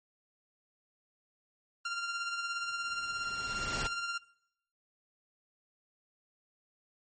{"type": "tone with tremolo", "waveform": "sawtooth", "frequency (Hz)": 1388, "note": "F6", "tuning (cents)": -11, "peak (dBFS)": -28, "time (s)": [1.85, 4.18], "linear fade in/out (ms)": 5, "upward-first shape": "triangle", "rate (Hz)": 17, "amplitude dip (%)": 50}
{"type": "noise with exponential growth", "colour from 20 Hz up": "pink", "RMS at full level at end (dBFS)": -34, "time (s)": [2.53, 3.87], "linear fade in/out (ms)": 5, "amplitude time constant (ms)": 290}
{"effects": ["noise-tail reverb RT60 0.7 s tail -20 dB re dry", "MP3 32 kbps"]}